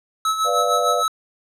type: tone with tremolo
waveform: square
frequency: 1297 Hz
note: E6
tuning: 28 cents flat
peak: -17 dBFS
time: 0.25-1.08 s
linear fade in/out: 2 ms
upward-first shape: sine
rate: 6.6 Hz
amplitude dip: 60%
type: chord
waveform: sine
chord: B diminished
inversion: none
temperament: equal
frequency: 493.9 / 587.3 / 698.5 Hz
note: B4 / D5 / F5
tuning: 0 / 0 / 0 cents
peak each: -23 dBFS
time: 0.44-1.04 s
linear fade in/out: 50 ms
effects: low-pass 11000 Hz 12 dB/octave